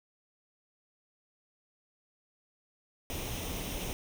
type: noise with comb filter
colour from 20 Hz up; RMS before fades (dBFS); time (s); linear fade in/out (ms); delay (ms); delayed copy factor
pink; -37; 3.1-3.93; 0; 0.33; +0.55
effects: none